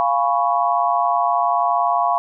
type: chord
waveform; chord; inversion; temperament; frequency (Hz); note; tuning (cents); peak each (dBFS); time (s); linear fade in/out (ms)
sine; C# dominant seventh; first; equal; 698.5 / 830.6 / 987.8 / 1108.7; E#5 / G#5 / B5 / C#6; 0 / 0 / 0 / 0; -19 / -23 / -21 / -21; 0-2.18; 0
effects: none